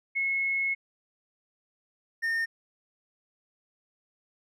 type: tone pair in turn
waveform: sine / triangle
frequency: 2180 / 1825.1 Hz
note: C#7 / A#6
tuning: -29 / -37 cents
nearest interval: minor third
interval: 308 cents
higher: first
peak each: -25 / -24 dBFS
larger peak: second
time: 0.15-0.75 / 2.22-2.46 s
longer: first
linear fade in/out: 20 ms
effects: none